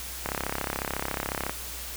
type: click train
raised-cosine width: 0.5 ms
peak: -13 dBFS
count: 43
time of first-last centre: 0.26-1.495 s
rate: 34 Hz
effects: added 60 Hz sine -42 dBFS peak until 1.96 s + white hiss -38 dBFS RMS until 1.96 s